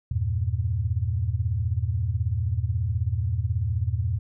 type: chord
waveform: sine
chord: E diminished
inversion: none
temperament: equal with one note detuned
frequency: 81.84 / 98 / 116.54 Hz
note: E2 / G2 / Bb2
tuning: -12 / 0 / 0 cents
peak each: -27 dBFS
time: 0.11-4.19 s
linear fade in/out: 5 ms
effects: none

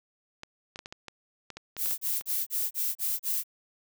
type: clicks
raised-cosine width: 0.2 ms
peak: -23 dBFS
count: 12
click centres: 0.434 / 0.759 / 0.791 / 0.859 / 0.925 / 1.083 / 1.503 / 1.57 / 1.767 / 1.859 / 1.911 / 2.211 s
type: noise bursts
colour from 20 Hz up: violet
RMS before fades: -29 dBFS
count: 7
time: 1.77-3.438 s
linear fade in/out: 50 ms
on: 210 ms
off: 33 ms
effects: none

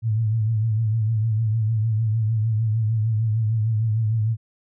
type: tone with vibrato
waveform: sine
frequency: 110.4 Hz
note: A2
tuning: 6 cents sharp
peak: -18 dBFS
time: 0.02-4.37 s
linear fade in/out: 50 ms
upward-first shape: triangle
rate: 6.6 Hz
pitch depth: 82 cents each way
effects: none

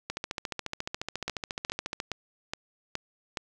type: two click trains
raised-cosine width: 0.2 ms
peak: -15 / -14 dBFS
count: 28 / 6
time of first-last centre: 0.1-2.001 / 1.28-3.372 s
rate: 14.2 / 2.39 Hz
effects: none

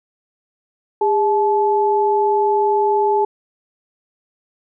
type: tone pair together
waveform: sine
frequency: 407.3 / 863 Hz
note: G#4 / A5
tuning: -34 / -34 cents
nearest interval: octave + minor second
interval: 1300 cents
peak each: -16 dBFS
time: 1.01-3.25 s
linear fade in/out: 5 ms
effects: none

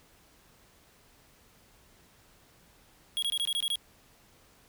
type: tone bursts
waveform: square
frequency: 3309 Hz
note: G#7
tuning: 7 cents flat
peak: -28 dBFS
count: 8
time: 3.17-3.756 s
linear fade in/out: 0 ms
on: 54 ms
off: 22 ms
effects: pink hiss -61 dBFS RMS until 4.68 s

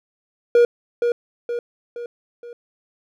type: tone with echo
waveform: triangle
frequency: 476.6 Hz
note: A#4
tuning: 38 cents sharp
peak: -8 dBFS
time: 0.55-0.65 s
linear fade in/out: 2 ms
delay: 470 ms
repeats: 4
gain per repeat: -6 dB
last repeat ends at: 2.53 s
effects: none

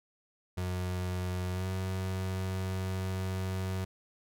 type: tone with pitch glide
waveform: 35% pulse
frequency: 91 to 93.94 Hz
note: F#2 to F#2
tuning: -28 to +27 cents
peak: -30 dBFS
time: 0.57-3.85 s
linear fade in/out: 10 ms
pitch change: +55 cents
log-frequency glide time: 1.52-1.67 s
effects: none

